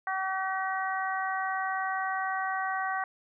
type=harmonic tone; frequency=380.8 Hz; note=F#4; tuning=50 cents sharp; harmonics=2 / 3 / 4 / 5; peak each=-32 / -34 / -35 / -36 dBFS; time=0.07-3.04 s; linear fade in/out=2 ms; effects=none